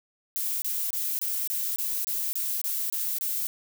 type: noise bursts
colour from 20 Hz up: violet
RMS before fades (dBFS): -29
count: 11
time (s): 0.36-3.47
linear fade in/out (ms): 0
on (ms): 260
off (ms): 25
effects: none